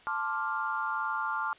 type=chord; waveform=sine; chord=D minor seventh; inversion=second; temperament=equal with one note detuned; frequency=880 / 1052.6 / 1174.7 / 1396.9 Hz; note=A5 / C6 / D6 / F6; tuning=0 / +10 / 0 / 0 cents; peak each=-35 / -37 / -35 / -33 dBFS; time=0.07-1.53 s; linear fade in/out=0 ms; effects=white hiss -56 dBFS RMS until 1.58 s + resampled to 8000 Hz